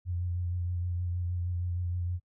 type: tone with vibrato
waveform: sine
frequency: 88.3 Hz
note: F2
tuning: 20 cents sharp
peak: -29 dBFS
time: 0.05-2.2 s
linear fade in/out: 50 ms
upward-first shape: triangle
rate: 6.4 Hz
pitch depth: 32 cents each way
effects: noise-tail reverb RT60 0.1 s tail -26 dB re dry